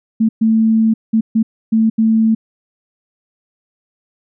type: tone bursts at uneven times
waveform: sine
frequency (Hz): 222.3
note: A3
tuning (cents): +18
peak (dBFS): -9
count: 6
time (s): 0.2-0.29 / 0.41-0.94 / 1.13-1.21 / 1.35-1.43 / 1.72-1.9 / 1.98-2.35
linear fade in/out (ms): 10
effects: none